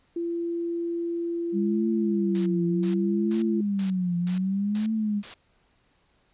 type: tone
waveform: sine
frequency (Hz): 340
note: F4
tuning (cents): -46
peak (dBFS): -26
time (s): 0.16-3.61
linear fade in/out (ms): 5
type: tone with vibrato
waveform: sine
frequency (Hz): 196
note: G3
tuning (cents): 0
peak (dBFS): -23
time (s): 1.52-5.23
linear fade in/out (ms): 50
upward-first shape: triangle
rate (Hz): 0.66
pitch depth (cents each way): 220
type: noise bursts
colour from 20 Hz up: white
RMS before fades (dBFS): -40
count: 7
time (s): 2.35-5.34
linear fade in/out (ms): 0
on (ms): 110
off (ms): 370
effects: pink hiss -66 dBFS RMS until 6.33 s + resampled to 8000 Hz